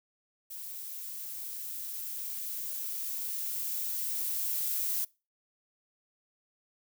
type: noise with level ramp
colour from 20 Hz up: violet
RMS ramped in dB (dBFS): -42 to -31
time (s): 0.5-5.05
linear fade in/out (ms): 10
effects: noise-tail reverb RT60 0.3 s tail -24 dB re dry